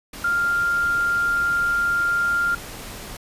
sine tone in noise, 1396.9 Hz, F6, in tune, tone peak -18 dBFS, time 0.24-2.55 s, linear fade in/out 5 ms, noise pink, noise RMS -36 dBFS, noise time 0.13-3.17 s, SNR +15 dB, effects resampled to 32000 Hz

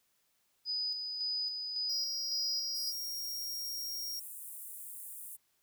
sine tone with tremolo, 4978 Hz, D#8, in tune, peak -32 dBFS, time 0.65-2.93 s, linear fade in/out 50 ms, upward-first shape square, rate 1.8 Hz, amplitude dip 40%
square tone, 5588 Hz, F8, in tune, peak -38 dBFS, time 1.89-4.2 s, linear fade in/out 10 ms
pink high-pass noise, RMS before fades -46 dBFS, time 2.74-5.37 s, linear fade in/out 20 ms, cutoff 8600 Hz, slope 48 dB/octave
effects white hiss -75 dBFS RMS until 5.62 s

